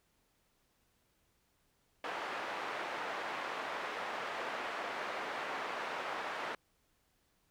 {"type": "band-pass noise", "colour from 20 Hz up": "pink", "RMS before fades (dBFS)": -40, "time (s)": [2.04, 6.55], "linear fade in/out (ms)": 2, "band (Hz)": [620, 2000], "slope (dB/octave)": 12, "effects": ["pink hiss -75 dBFS RMS until 7.5 s"]}